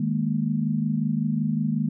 sine chord, D# suspended fourth, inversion none, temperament equal, 155.56 / 207.7 / 233.1 Hz, D#3 / G#3 / A#3, 0 / 0 / 0 cents, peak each -26 dBFS, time 0-1.89 s, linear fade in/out 5 ms, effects none

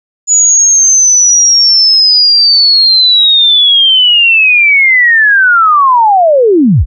sine linear sweep, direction down, 6920 to 32.7 Hz, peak -3 dBFS, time 0.27-6.86 s, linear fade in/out 50 ms, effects none

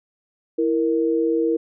sine tone pair together, 329.6 / 466.1 Hz, E4 / A#4, 0 / 0 cents, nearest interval tritone, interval 600 cents, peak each -20 / -20 dBFS, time 0.58-1.57 s, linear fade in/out 10 ms, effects none

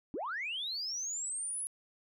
sine linear sweep, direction up, 234.7 to 10570 Hz, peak -34 dBFS, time 0.14-1.67 s, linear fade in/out 0 ms, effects tanh soft clip ceiling -30 dBFS

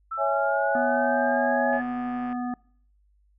sine linear sweep, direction up, 1318.5 to 1724 Hz, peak -28 dBFS, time 0.11-1.82 s, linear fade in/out 10 ms
sine chord, C# minor, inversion none, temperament equal, 554.4 / 659.3 / 830.6 Hz, C#5 / E5 / G#5, 0 / 0 / 0 cents, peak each -26 dBFS, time 0.17-1.81 s, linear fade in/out 50 ms
harmonic tone, 246.2 Hz, B3, 5 cents flat, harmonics 1 / 3 / 5 / 7, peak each -28 / -33 / -40 / -45 dBFS, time 0.75-2.54 s, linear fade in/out 2 ms
click train, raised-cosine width 0.5 ms, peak -29 dBFS, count 78, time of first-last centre 1.73-2.327 s, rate 129 Hz
effects noise-tail reverb RT60 0.6 s tail -25 dB re dry + added 50 Hz sine -60 dBFS peak until 3.38 s

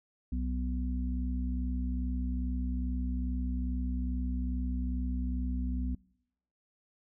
harmonic tone, 62.4 Hz, B1, 19 cents sharp, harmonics 1 / 3 / 4, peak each -31 / -40 / -37 dBFS, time 0.32-5.95 s, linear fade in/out 5 ms, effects noise-tail reverb RT60 0.8 s tail -25 dB re dry

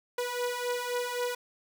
sawtooth beating tone pair, 486.9 / 490.7 Hz, B4 / B4, -25 / -11 cents, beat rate 3.8 Hz, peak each -31 / -28 dBFS, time 0.18-1.35 s, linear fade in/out 5 ms, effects none

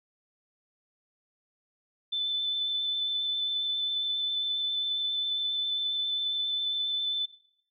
sine tone with vibrato, 3520 Hz, A7, in tune, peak -27 dBFS, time 2.12-7.26 s, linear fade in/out 10 ms, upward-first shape sine, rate 7.4 Hz, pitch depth 10 cents each way, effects noise-tail reverb RT60 0.7 s tail -17 dB re dry

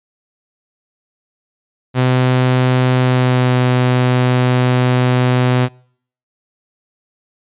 sawtooth tone with pitch glide, 127.4 to 125.65 Hz, C3 to B2, -46 to +30 cents, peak -7 dBFS, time 1.94-5.69 s, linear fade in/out 50 ms, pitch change -24 cents, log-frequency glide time 2.98-3.59 s, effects noise-tail reverb RT60 0.6 s tail -26 dB re dry + resampled to 8000 Hz

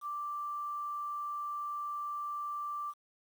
sine tone with quantisation, 1174.7 Hz, D6, in tune, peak -35 dBFS, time 0.01-2.94 s, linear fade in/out 50 ms, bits 10, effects none

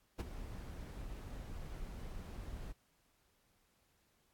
brown noise with ADSR envelope, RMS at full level -33 dBFS, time 0.18-2.73 s, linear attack 22 ms, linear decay 20 ms, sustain -13 dB, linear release 18 ms, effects pink hiss -75 dBFS RMS until 4.33 s + AAC 64 kbps

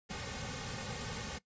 pink noise with comb filter, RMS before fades -41 dBFS, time 0.09-1.39 s, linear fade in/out 20 ms, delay 3 ms, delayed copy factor -0.8, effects noise-tail reverb RT60 0.1 s tail -19 dB re dry + resampled to 16000 Hz

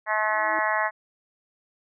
harmonic tone, 214.7 Hz, A3, 42 cents flat, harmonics 3 / 4 / 5 / 6 / 7 / 8 / 9 / 10, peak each -29 / -28 / -28 / -35 / -33 / -29 / -29 / -38 dBFS, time 0.06-0.91 s, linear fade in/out 50 ms
sine tone with exponential growth, 322.7 Hz, E4, 37 cents flat, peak -33 dBFS, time 0.08-0.59 s, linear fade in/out 1 ms, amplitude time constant 110 ms
effects none

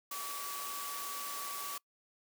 sine tone in noise, 1142 Hz, D6, 49 cents flat, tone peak -42 dBFS, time 0.11-1.78 s, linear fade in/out 5 ms, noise white, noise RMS -42 dBFS, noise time 0.11-1.78 s, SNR -3 dB, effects noise-tail reverb RT60 0.1 s tail -24 dB re dry + high-pass 300 Hz 12 dB/octave

